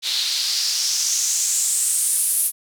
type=noise with band-pass filter sweep; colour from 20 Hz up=white; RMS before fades=-21 dBFS; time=0.02-2.52 s; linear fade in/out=50 ms; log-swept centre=3800 to 11000 Hz; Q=3.6; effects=none